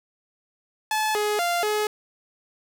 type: tone with pitch steps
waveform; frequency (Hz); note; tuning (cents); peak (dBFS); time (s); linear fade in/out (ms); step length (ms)
sawtooth; 863 / 419.5 / 695 / 423.1; A5 / G#4 / F5 / G#4; -34 / +17 / -9 / +32; -18; 0.91-1.87; 2; 240
effects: none